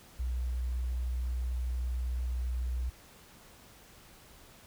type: tone with sample-and-hold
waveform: sine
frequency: 61.74 Hz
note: B1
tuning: in tune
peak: -30 dBFS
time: 0.19-2.9 s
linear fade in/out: 10 ms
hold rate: 11025 Hz
effects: pink hiss -56 dBFS RMS until 4.66 s